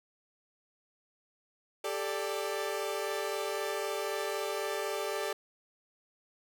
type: chord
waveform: sawtooth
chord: G suspended second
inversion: none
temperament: equal with one note detuned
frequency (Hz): 396.1 / 440 / 587.3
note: G4 / A4 / D5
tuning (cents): +18 / 0 / 0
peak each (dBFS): -33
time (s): 1.84-5.33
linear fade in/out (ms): 5
effects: none